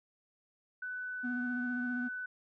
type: tone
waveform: sine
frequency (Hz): 1497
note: F#6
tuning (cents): +20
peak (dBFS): -37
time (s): 0.82-2.26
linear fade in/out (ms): 5
type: tone with vibrato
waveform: triangle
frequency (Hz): 246.7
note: B3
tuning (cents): -2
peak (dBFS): -32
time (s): 1.23-2.09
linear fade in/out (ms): 20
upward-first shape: sine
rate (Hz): 15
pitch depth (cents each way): 25
effects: none